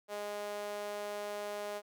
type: tone with high-pass filter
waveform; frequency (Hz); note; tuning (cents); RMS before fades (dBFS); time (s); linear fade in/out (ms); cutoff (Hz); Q
sawtooth; 206.4; G#3; -10; -40; 0.08-1.82; 50; 550; 3
effects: none